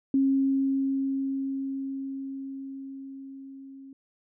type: tone with level ramp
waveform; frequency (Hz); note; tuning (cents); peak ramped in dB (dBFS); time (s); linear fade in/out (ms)
sine; 270.7; C#4; -41; -19 to -43; 0.14-3.93; 2
effects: none